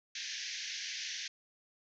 white band-pass noise, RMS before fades -41 dBFS, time 0.15-1.28 s, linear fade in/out 5 ms, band 1600 to 6400 Hz, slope 96 dB/octave, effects none

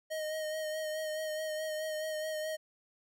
square tone with vibrato, 622.3 Hz, D#5, in tune, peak -35 dBFS, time 0.1-2.57 s, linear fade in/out 20 ms, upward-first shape sine, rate 4.7 Hz, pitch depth 25 cents each way, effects none

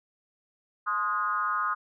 sine tone with frequency modulation, 1244.5 Hz, D#6, in tune, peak -25 dBFS, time 0.86-1.75 s, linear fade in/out 20 ms, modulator 197 Hz, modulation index 1, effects none

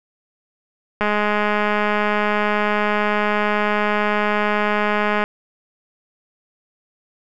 click train, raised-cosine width 0.5 ms, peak -5 dBFS, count 885, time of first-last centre 1.01-5.24 s, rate 209 Hz, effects none

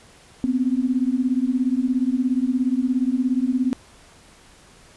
sine beating tone pair, 246.9 / 263.9 Hz, B3 / C4, 0 / +15 cents, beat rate 17 Hz, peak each -21 / -21 dBFS, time 0.44-3.73 s, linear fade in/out 0 ms, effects pink hiss -50 dBFS RMS until 4.96 s + resampled to 24000 Hz

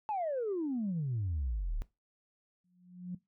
sine exponential sweep, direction down, 884 to 32.7 Hz, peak -30 dBFS, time 0.09-1.82 s, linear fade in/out 0 ms
sine tone with exponential growth, 179.5 Hz, F3, 48 cents sharp, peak -33 dBFS, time 2.64-3.15 s, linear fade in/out 5 ms, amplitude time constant 110 ms
effects noise-tail reverb RT60 0.2 s tail -19 dB re dry + tanh soft clip ceiling -28 dBFS

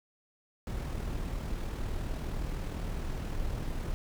brown noise with amplitude modulation, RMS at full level -33 dBFS, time 0.67-3.94 s, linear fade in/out 0 ms, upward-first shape sine, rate 39.6 Hz, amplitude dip 35%, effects none

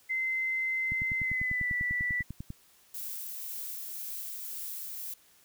sine tone with pitch glide, 2066 to 1967 Hz, C7 to B6, -22 to -7 cents, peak -28 dBFS, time 0.09-2.23 s, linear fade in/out 20 ms, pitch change -85 cents, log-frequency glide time 1.19-1.72 s
click train, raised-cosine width 5 ms, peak -26 dBFS, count 17, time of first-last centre 0.92-2.504 s, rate 10.1 Hz
violet noise with tremolo, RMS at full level -38 dBFS, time 2.94-5.14 s, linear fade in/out 5 ms, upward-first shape triangle, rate 1.9 Hz, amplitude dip 25%
effects white hiss -62 dBFS RMS until 5.44 s

